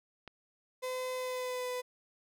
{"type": "click", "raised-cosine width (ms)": 0.3, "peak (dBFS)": -30, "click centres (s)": 0.277}
{"type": "tone with pitch glide", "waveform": "35% pulse", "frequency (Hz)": [510, 499.5], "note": ["C5", "B4"], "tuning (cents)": [-44, 20], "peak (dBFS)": -33, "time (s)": [0.82, 1.82], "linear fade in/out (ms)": 20, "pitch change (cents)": -36, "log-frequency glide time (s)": [1.15, 1.69]}
{"effects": []}